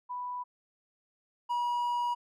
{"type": "tone pair in turn", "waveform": ["sine", "triangle"], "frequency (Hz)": [987.8, 964.1], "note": ["B5", "B5"], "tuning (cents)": [0, -42], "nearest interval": "unison", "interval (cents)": 42, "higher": "first", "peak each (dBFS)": [-34, -26], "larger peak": "second", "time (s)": [[0.09, 0.44], [1.49, 2.15]], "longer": "second", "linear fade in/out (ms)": 20, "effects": []}